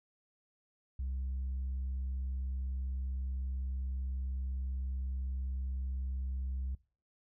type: tone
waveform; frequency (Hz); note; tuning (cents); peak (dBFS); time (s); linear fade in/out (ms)
sine; 65.41; C2; 0; -32; 0.99-6.75; 5
effects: noise-tail reverb RT60 0.4 s tail -22 dB re dry + tanh soft clip ceiling -32 dBFS